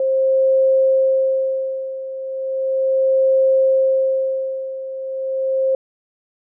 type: tone with tremolo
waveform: sine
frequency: 530 Hz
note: C5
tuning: 22 cents sharp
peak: -11 dBFS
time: 0-5.75 s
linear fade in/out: 2 ms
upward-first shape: sine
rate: 0.36 Hz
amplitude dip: 80%
effects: none